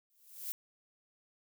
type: noise with exponential growth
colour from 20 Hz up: violet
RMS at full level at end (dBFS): -36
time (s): 0.1-0.52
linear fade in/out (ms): 0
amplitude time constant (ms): 91
effects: none

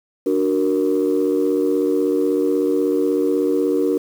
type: chord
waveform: sine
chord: D augmented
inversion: none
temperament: equal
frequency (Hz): 293.7 / 370 / 466.2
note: D4 / F#4 / A#4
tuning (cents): 0 / 0 / 0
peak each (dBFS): -19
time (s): 0.26-3.98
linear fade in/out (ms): 5
effects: tanh soft clip ceiling -9 dBFS + 7-bit

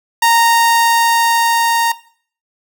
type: tone with level ramp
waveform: sawtooth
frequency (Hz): 927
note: A#5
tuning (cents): -10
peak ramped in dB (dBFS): -5 to -9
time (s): 0.22-1.92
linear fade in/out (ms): 5
effects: noise-tail reverb RT60 0.5 s tail -17 dB re dry

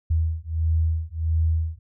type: beating tone pair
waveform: sine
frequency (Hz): 80 / 81.5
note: D#2 / E2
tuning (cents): +49 / -19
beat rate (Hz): 1.5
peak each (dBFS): -23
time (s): 0.1-1.79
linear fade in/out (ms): 10
effects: none

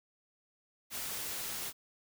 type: noise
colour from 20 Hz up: white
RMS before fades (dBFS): -39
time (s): 0.9-1.73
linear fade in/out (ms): 50
effects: none

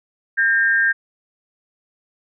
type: tone pair together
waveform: sine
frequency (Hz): 1600 / 1823.6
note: G6 / A#6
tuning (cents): +35 / -39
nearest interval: major second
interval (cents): 226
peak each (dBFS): -15 / -19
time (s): 0.37-0.93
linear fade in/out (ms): 20
effects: none

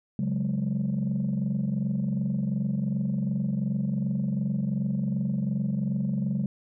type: chord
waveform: sine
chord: C# suspended fourth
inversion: none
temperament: equal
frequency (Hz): 138.59 / 185 / 207.7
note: C#3 / F#3 / G#3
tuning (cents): 0 / 0 / 0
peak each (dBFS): -28 / -28 / -27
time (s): 0.19-6.46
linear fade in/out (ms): 2
effects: tanh soft clip ceiling -20 dBFS

